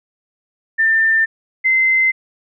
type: tone pair in turn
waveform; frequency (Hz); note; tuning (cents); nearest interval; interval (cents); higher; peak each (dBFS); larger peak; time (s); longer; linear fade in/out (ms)
sine; 1792 / 2067; A6 / C7; +31 / -22; major second; 247; second; -11; neither; 0.78-1.26 / 1.64-2.12; neither; 20
effects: none